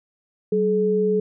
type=tone pair together; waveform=sine; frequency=190 / 426.5 Hz; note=F#3 / G#4; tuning=+46 / +46 cents; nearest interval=octave + major second; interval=1400 cents; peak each=-23 / -18 dBFS; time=0.52-1.2 s; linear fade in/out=5 ms; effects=none